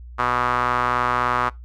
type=tone with band-pass filter; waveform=sawtooth; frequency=123.47 Hz; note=B2; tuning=in tune; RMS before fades=-21 dBFS; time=0.18-1.5 s; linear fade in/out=20 ms; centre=1200 Hz; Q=3.6; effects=noise-tail reverb RT60 0.2 s tail -22 dB re dry + added 60 Hz sine -36 dBFS peak until 1.64 s

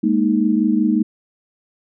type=chord; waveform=sine; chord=Ab suspended second; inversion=none; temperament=equal; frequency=207.7 / 233.1 / 311.1 Hz; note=Ab3 / Bb3 / Eb4; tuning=0 / 0 / 0 cents; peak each=-18 dBFS; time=0.03-1.03 s; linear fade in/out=10 ms; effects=none

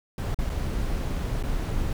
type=noise with dropouts; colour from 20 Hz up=brown; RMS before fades=-27 dBFS; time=0.18-1.93 s; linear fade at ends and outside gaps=1 ms; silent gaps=0.345-0.388 / 0.495-0.499 / 1.427-1.436 s; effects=none

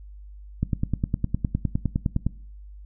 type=click train; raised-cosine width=5 ms; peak=-10 dBFS; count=17; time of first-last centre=0.63-2.266 s; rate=9.78 Hz; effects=noise-tail reverb RT60 0.5 s tail -20 dB re dry + added 50 Hz sine -40 dBFS peak until 2.85 s

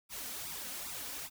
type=noise with flanger; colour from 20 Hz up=white; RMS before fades=-42 dBFS; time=0.09-1.3 s; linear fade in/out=50 ms; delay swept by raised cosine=0.81 to 4.11 ms; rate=2.5 Hz; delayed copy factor=+1; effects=none

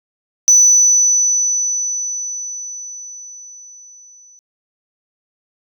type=tone with exponential decay; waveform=sine; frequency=5980 Hz; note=F#8; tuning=17 cents sharp; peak=-3 dBFS; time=0.48-4.39 s; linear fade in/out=0 ms; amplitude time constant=850 ms; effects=tanh soft clip ceiling -4 dBFS

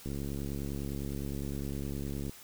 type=click train; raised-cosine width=3 ms; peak=-25 dBFS; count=157; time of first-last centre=0.06-2.295 s; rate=69.8 Hz; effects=white hiss -52 dBFS RMS until 2.43 s

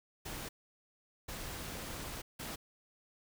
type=noise bursts at uneven times; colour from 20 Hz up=pink; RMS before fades=-43 dBFS; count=3; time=0.25-0.49 / 1.28-2.22 / 2.39-2.56 s; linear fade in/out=10 ms; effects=none

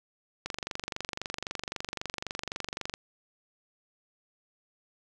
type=click train; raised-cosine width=0.2 ms; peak=-16 dBFS; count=60; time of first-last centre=0.46-2.939 s; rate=23.8 Hz; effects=none

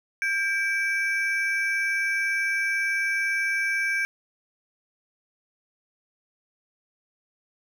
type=ring-modulated tone; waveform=triangle; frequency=1952 Hz; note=B6; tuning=21 cents flat; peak=-18 dBFS; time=0.22-4.05 s; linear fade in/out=0 ms; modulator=357 Hz; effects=none

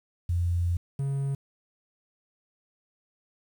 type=tone pair in turn; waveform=sine / triangle; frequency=86.9 / 137.95 Hz; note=F2 / C#3; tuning=-8 / -8 cents; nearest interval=minor sixth; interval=800 cents; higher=second; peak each=-23 / -24 dBFS; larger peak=first; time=0.29-0.77 / 0.99-1.35 s; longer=first; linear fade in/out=5 ms; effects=9-bit

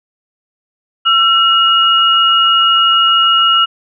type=tone pair together; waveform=sine; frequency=1346.8 / 2877 Hz; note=E6 / F#7; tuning=+37 / -49 cents; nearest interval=octave + minor second; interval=1314 cents; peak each=-10 dBFS; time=1.05-3.66 s; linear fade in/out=20 ms; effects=none

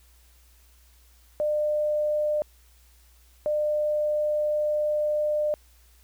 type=tone bursts at uneven times; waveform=sine; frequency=601 Hz; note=D5; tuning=40 cents sharp; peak=-22 dBFS; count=2; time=1.4-2.42 / 3.46-5.54 s; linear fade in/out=0 ms; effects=added 60 Hz sine -55 dBFS peak until 6.03 s + white hiss -61 dBFS RMS until 6.03 s

